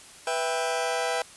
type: chord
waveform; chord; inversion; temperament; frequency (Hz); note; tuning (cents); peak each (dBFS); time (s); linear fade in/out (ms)
sawtooth; E minor; second; just; 494.4 / 659.3 / 791.1; B4 / E5 / G5; +2 / 0 / +16; -26; 0.27-1.22; 2
effects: white hiss -48 dBFS RMS until 1.36 s + resampled to 24000 Hz